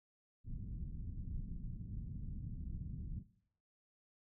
pink low-pass noise, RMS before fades -44 dBFS, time 0.44-3.24 s, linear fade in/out 50 ms, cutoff 190 Hz, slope 24 dB/octave, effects noise-tail reverb RT60 0.7 s tail -19 dB re dry

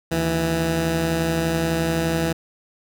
15% pulse tone pair together, 76.55 / 164.81 Hz, D#2 / E3, -28 / 0 cents, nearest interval octave + minor second, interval 1328 cents, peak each -22 / -14 dBFS, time 0.11-2.33 s, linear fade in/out 10 ms, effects none

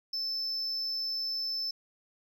triangle tone, 5274 Hz, E8, in tune, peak -29 dBFS, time 0.13-1.71 s, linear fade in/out 5 ms, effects tanh soft clip ceiling -25 dBFS

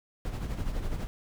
brown noise with tremolo, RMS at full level -30 dBFS, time 0.25-1.07 s, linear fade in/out 0 ms, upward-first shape sine, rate 12 Hz, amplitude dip 55%, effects none

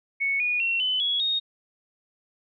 sine tone with pitch steps, 2213 / 2455 / 2725 / 3023 / 3354 / 3722 Hz, C#7 / D#7 / F7 / F#7 / G#7 / A#7, -3 / -24 / -43 / +36 / +16 / -3 cents, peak -22 dBFS, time 0.2-1.4 s, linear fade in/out 20 ms, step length 200 ms, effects none

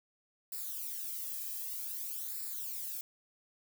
violet noise with flanger, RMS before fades -40 dBFS, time 0.52-3.01 s, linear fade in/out 2 ms, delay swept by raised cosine 0.32 to 1.42 ms, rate 0.53 Hz, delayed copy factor -0.8, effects none

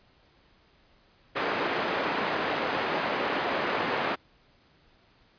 pink band-pass noise, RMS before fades -29 dBFS, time 1.35-4.16 s, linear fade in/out 20 ms, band 360 to 2300 Hz, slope 12 dB/octave, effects pink hiss -62 dBFS RMS until 5.38 s + resampled to 11025 Hz

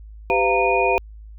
sine tone cluster, 392.4 / 506 / 691 / 923 / 2457 Hz, G4 / B4 / F5 / A#5 / D#7, +2 / +42 / -19 / -17 / -22 cents, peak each -22 dBFS, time 0.3-0.98 s, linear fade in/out 0 ms, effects added 53 Hz sine -37 dBFS peak until 1.38 s

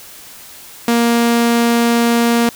sawtooth tone, 234.7 Hz, A#3, 12 cents sharp, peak -7 dBFS, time 0.88-2.49 s, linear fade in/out 2 ms, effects white hiss -37 dBFS RMS until 2.55 s

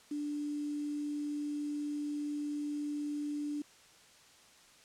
sine tone with quantisation, 293.7 Hz, D4, in tune, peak -34 dBFS, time 0.11-3.62 s, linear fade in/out 5 ms, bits 9, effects white hiss -60 dBFS RMS until 4.84 s + low-pass 8000 Hz 12 dB/octave

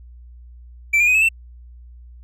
triangle tone with pitch steps, 2334 / 2416 / 2502 / 2590 / 2681 Hz, D7 / D7 / D#7 / E7 / E7, -11 / +48 / +9 / -31 / +29 cents, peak -11 dBFS, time 0.93-1.29 s, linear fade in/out 10 ms, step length 72 ms, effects added 60 Hz sine -39 dBFS peak until 2.23 s

